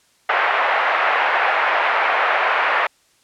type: band-pass noise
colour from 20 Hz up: pink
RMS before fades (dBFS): -18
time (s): 0.29-2.87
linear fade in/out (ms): 5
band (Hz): 660 to 2300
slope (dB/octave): 24
effects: white hiss -58 dBFS RMS until 3.23 s + low-pass 9000 Hz 12 dB/octave